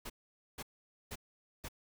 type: noise bursts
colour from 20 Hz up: pink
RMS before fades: -43 dBFS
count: 4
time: 0.05-1.686 s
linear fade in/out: 10 ms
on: 49 ms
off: 480 ms
effects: none

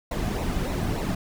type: noise with flanger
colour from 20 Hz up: brown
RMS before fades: -27 dBFS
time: 0.11-1.15 s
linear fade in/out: 5 ms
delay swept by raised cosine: 0.61 to 2.21 ms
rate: 3.4 Hz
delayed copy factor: -0.6
effects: none

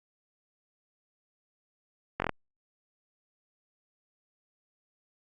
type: slowing click train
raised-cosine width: 0.5 ms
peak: -13 dBFS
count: 5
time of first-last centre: 2.2-2.293 s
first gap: 21 ms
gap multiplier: 1.07
effects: Opus 48 kbps

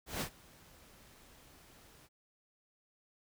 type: noise with ADSR envelope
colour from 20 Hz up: pink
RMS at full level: -36 dBFS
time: 0.06-2.09 s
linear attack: 150 ms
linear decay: 83 ms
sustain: -24 dB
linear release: 43 ms
effects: none

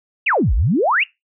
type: exponential two-way sweep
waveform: sine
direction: down then up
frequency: 3005 to 43.65 to 3005 Hz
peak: -13 dBFS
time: 0.26-1.04 s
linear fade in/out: 10 ms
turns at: 0.54 s
effects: noise-tail reverb RT60 0.2 s tail -22 dB re dry

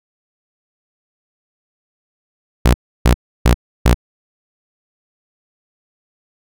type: tone bursts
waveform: sawtooth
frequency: 59.9 Hz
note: A#1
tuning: 48 cents sharp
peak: -4 dBFS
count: 4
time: 2.65-3.944 s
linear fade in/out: 5 ms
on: 91 ms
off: 310 ms
effects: none

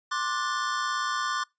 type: chord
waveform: square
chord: D dominant seventh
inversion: third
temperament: just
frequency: 1057.2 / 1174.7 / 1468.3 / 1762 Hz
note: C6 / D6 / F#6 / A6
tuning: +18 / 0 / -14 / +2 cents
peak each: -33 / -31 / -34 / -37 dBFS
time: 0.11-1.44 s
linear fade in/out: 10 ms
effects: noise-tail reverb RT60 0.2 s tail -25 dB re dry + resampled to 16000 Hz

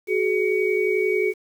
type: tone cluster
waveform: sine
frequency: 372.9 / 424.1 / 2252 Hz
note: F#4 / G#4 / C#7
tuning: +14 / +36 / +27 cents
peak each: -22 / -22 / -26 dBFS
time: 0.07-1.34 s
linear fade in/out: 50 ms
effects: 8-bit

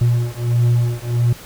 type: beating tone pair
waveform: triangle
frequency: 118.8 / 120.3 Hz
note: A#2 / B2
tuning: +33 / -45 cents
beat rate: 1.5 Hz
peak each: -15 dBFS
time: 0.01-1.33 s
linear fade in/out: 5 ms
effects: pink hiss -38 dBFS RMS until 1.45 s

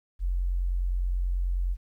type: tone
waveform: sine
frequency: 44.73 Hz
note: F1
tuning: 42 cents sharp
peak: -24 dBFS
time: 0.19-1.77 s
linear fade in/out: 50 ms
effects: 11-bit

